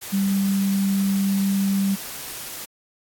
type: tone in noise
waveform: sine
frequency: 196 Hz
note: G3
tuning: in tune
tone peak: -18 dBFS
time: 0.12-1.96 s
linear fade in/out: 20 ms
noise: white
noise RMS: -34 dBFS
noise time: 0.01-2.66 s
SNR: +13 dB
effects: AAC 64 kbps